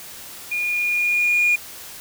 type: tone with level ramp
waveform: sine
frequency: 2432 Hz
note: D#7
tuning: 40 cents flat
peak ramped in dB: -21 to -12 dBFS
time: 0.51-1.56 s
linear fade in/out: 10 ms
effects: tanh soft clip ceiling -12 dBFS + white hiss -38 dBFS RMS until 2 s